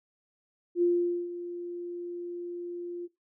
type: tone with ADSR envelope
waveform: sine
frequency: 349.2 Hz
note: F4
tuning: in tune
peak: -20 dBFS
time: 0.75-3.08 s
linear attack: 71 ms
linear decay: 460 ms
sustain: -14 dB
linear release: 31 ms
effects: noise-tail reverb RT60 0.2 s tail -19 dB re dry